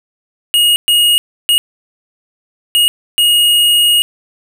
square tone bursts at uneven times, 2873 Hz, F7, 48 cents sharp, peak -8 dBFS, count 5, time 0.54-0.76 / 0.88-1.18 / 1.49-1.58 / 2.75-2.88 / 3.18-4.02 s, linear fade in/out 0 ms, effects none

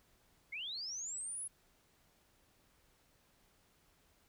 sine linear sweep, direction up, 2069 to 10680 Hz, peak -40 dBFS, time 0.52-1.48 s, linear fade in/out 10 ms, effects pink hiss -71 dBFS RMS until 4.28 s

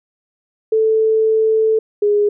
sine tone pair in turn, 440.2 / 413.5 Hz, A4 / G#4, +1 / -8 cents, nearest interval minor second, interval 109 cents, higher first, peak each -11 dBFS, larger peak neither, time 0.72-1.79 / 2.02-2.29 s, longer first, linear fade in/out 5 ms, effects none

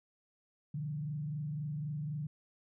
sine tone with frequency modulation, 149.3 Hz, D3, 29 cents sharp, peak -35 dBFS, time 0.74-2.27 s, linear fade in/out 5 ms, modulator 23.9 Hz, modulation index 0.58, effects none

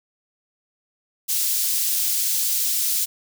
white high-pass noise, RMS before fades -22 dBFS, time 1.28-3.06 s, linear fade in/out 20 ms, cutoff 4500 Hz, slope 12 dB/octave, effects none

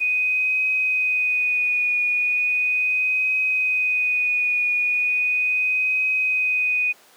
sine tone with vibrato, 2489 Hz, D#7, in tune, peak -18 dBFS, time 0-6.93 s, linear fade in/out 20 ms, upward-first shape triangle, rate 0.37 Hz, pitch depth 25 cents each way, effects pink hiss -51 dBFS RMS until 7.16 s + high-pass 400 Hz 12 dB/octave

